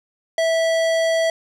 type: tone with hard clipping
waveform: sine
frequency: 655 Hz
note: E5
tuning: 11 cents flat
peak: -18 dBFS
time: 0.38-1.3 s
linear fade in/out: 2 ms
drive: 17 dB
effects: none